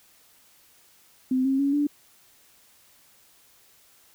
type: tone with pitch steps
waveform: sine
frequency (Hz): 258.1 / 268.6 / 279.5 / 290.9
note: C4 / C4 / C#4 / D4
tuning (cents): -23 / +46 / +14 / -16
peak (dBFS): -20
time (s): 1.31-1.87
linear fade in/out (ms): 5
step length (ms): 140
effects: white hiss -58 dBFS RMS until 4.14 s